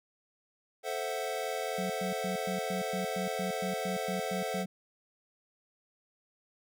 square chord, F# half-diminished seventh, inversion first, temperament equal with one note detuned, 440 / 523.3 / 659.3 / 743.8 Hz, A4 / C5 / E5 / F#5, 0 / 0 / 0 / +9 cents, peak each -39 dBFS, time 0.83-4.66 s, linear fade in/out 50 ms
sine tone bursts, 186.4 Hz, F#3, 13 cents sharp, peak -34 dBFS, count 13, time 1.78-4.66 s, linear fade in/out 5 ms, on 120 ms, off 110 ms
effects none

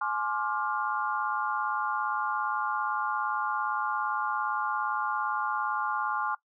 sine chord, D half-diminished seventh, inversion second, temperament just, 845.8 / 1057.2 / 1174.7 / 1409.6 Hz, Ab5 / C6 / D6 / F6, +31 / +18 / 0 / +16 cents, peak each -33 dBFS, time 0.01-6.35 s, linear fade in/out 5 ms, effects noise-tail reverb RT60 0.1 s tail -19 dB re dry

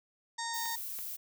harmonic tone, 924 Hz, A#5, 16 cents flat, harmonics 1 / 2 / 4 / 5 / 6 / 7 / 8 / 9, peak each -38 / -41 / -44 / -45 / -46 / -46 / -47 / -48 dBFS, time 0.38-0.76 s, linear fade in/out 10 ms
violet noise, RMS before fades -40 dBFS, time 0.53-1.17 s, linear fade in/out 20 ms
clicks, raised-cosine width 0.3 ms, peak -33 / -31 dBFS, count 2, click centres 0.657 / 0.989 s
effects none

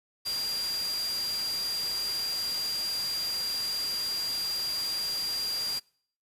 sine tone in noise, 4774 Hz, D8, 28 cents sharp, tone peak -29 dBFS, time 0.25-5.8 s, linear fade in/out 20 ms, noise white, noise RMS -38 dBFS, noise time 0.25-5.8 s, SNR +6 dB, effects noise-tail reverb RT60 0.6 s tail -26 dB re dry + resampled to 32000 Hz

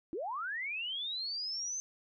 sine linear sweep, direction up, 293.7 to 6272 Hz, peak -35 dBFS, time 0.13-1.8 s, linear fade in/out 0 ms, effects none

